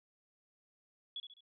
sine tone with echo, 3380 Hz, G#7, 30 cents sharp, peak -39 dBFS, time 1.16-1.2 s, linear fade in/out 2 ms, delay 69 ms, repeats 3, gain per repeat -7 dB, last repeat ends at 1.407 s, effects none

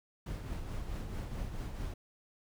brown noise with tremolo, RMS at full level -37 dBFS, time 0.26-1.94 s, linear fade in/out 5 ms, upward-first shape triangle, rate 4.6 Hz, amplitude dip 50%, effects none

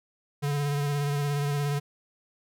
square tone with vibrato, 143.9 Hz, D3, 35 cents flat, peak -26 dBFS, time 0.42-1.8 s, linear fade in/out 20 ms, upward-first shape sine, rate 17 Hz, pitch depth 25 cents each way, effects none

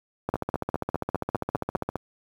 two click trains, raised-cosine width 1 ms, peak -13 / -11 dBFS, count 26 / 8, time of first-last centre 0.29-1.957 / 0.34-1.751 s, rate 15 / 4.96 Hz, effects high-pass 60 Hz 12 dB/octave + 8-bit

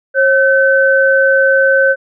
sine tone pair together, 540.2 / 1528 Hz, C#5 / G6, -45 / -45 cents, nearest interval octave + tritone, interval 1800 cents, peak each -10 dBFS, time 0.14-1.96 s, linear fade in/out 50 ms, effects none

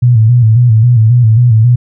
sine tone with vibrato, 116.2 Hz, A#2, 5 cents flat, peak -3 dBFS, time 0.02-1.76 s, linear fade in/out 10 ms, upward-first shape square, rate 3.7 Hz, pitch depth 90 cents each way, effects none

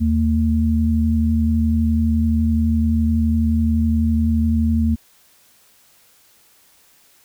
sine tone pair together, 79.3 / 226.1 Hz, D#2 / A3, +33 / +47 cents, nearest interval octave + tritone, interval 1814 cents, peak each -17 dBFS, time 0-4.96 s, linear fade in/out 20 ms, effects white hiss -54 dBFS RMS until 7.24 s

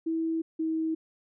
sine tone pair in turn, 325.4 / 320.4 Hz, E4 / E4, -22 / -49 cents, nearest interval unison, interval 27 cents, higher first, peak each -26 dBFS, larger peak neither, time 0.06-0.42 / 0.59-0.95 s, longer neither, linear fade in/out 10 ms, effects none

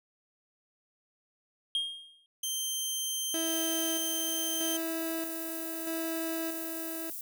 triangle tone with exponential decay, 3231 Hz, G#7, 48 cents flat, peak -24 dBFS, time 1.75-2.26 s, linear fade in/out 1 ms, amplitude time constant 110 ms
15% pulse tone, 3136 Hz, G7, in tune, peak -24 dBFS, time 2.43-4.77 s, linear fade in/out 5 ms
30% pulse tone with tremolo, 326.6 Hz, E4, 16 cents flat, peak -30 dBFS, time 3.34-7.1 s, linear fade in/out 2 ms, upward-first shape square, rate 0.79 Hz, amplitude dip 45%
white high-pass noise, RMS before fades -40 dBFS, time 3.47-7.21 s, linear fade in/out 2 ms, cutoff 11000 Hz, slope 12 dB/octave
effects none

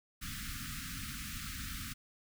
pink band-stop noise, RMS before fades -42 dBFS, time 0.21-1.94 s, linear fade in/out 20 ms, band 280 to 1200 Hz, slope 96 dB/octave, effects none

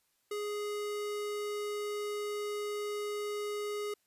square tone, 415.3 Hz, G#4, in tune, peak -35 dBFS, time 0.31-3.94 s, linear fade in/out 5 ms, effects white hiss -75 dBFS RMS until 4.06 s + resampled to 32000 Hz

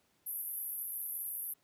pink band-pass noise, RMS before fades -40 dBFS, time 0.26-1.54 s, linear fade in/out 10 ms, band 11000 to 13000 Hz, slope 96 dB/octave, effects pink hiss -73 dBFS RMS until 1.63 s + high-pass 100 Hz 12 dB/octave

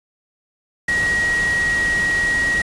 sine tone in noise, 1900 Hz, A#6, 33 cents sharp, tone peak -16 dBFS, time 0.88-2.62 s, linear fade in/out 5 ms, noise pink, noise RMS -28 dBFS, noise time 0.88-2.62 s, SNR +9 dB, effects resampled to 22050 Hz

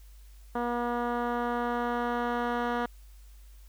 10% pulse tone with low-pass filter sweep, 240 Hz, B3, 49 cents flat, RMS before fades -30 dBFS, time 0.55-2.86 s, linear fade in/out 5 ms, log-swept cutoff 1200 to 2100 Hz, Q 0.83, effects added 50 Hz sine -48 dBFS peak until 3.68 s + white hiss -63 dBFS RMS until 3.68 s

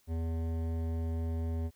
triangle tone with hard clipping, 82 Hz, E2, 9 cents flat, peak -33 dBFS, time 0.07-1.71 s, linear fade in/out 50 ms, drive 18 dB, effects white hiss -69 dBFS RMS until 1.75 s

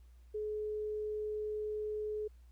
sine tone, 425.1 Hz, G#4, 40 cents sharp, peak -35 dBFS, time 0.34-2.28 s, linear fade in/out 10 ms, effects added 60 Hz sine -55 dBFS peak until 2.51 s + pink hiss -75 dBFS RMS until 2.51 s

